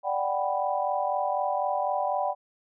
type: chord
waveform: sine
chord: G major seventh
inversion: second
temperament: equal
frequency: 587.3 / 740 / 784 / 987.8 Hz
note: D5 / F#5 / G5 / B5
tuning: 0 / 0 / 0 / 0 cents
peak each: -30 / -30 / -29 / -32 dBFS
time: 0.03-2.35 s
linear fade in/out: 50 ms
effects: none